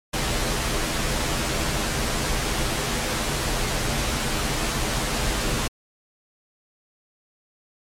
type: noise with comb filter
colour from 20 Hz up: pink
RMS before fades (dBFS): -24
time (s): 0.13-5.68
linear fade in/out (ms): 10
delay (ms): 11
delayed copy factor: -0.6
effects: low-pass 10000 Hz 12 dB/octave + MP3 96 kbps